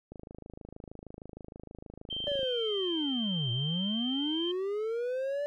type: click train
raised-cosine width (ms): 2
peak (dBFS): -31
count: 62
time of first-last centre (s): 0.12-2.431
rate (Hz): 26.4
type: tone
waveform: sine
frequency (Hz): 3136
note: G7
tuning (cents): 0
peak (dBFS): -33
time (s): 2.1-4.52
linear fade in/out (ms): 10
type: linear two-way sweep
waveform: triangle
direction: down then up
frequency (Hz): 587.3 to 114.4 to 587.3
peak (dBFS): -28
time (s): 2.27-5.46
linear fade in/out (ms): 0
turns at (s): 3.51
effects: none